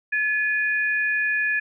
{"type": "tone pair together", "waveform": "sine", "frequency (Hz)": [1712, 2460], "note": ["A6", "D#7"], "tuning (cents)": [-48, -20], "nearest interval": "tritone", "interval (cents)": 628, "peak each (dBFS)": [-21, -26], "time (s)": [0.12, 1.6], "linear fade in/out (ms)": 10, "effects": []}